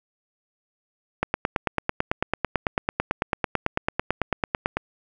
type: click train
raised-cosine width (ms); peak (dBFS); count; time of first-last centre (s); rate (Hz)
0.5; -6; 33; 1.23-4.77; 9.04
effects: none